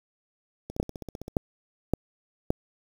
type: two click trains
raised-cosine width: 2 ms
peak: -9 / -24 dBFS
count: 4 / 10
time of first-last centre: 0.8-2.505 / 0.7-1.281 s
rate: 1.76 / 15.5 Hz
effects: 7-bit